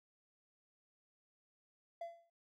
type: tone with exponential decay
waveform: triangle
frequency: 678 Hz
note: E5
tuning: 49 cents sharp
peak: -37 dBFS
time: 2.01-2.3 s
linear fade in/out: 5 ms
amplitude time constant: 63 ms
effects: noise-tail reverb RT60 0.4 s tail -19 dB re dry + tanh soft clip ceiling -33 dBFS